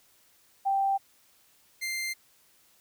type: tone pair in turn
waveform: sine / sawtooth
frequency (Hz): 784 / 2093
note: G5 / C7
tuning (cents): 0 / 0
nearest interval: octave + perfect fourth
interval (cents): 1700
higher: second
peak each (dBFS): -23 / -27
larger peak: first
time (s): 0.65-0.98 / 1.81-2.14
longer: neither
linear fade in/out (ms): 20
effects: white hiss -63 dBFS RMS until 2.8 s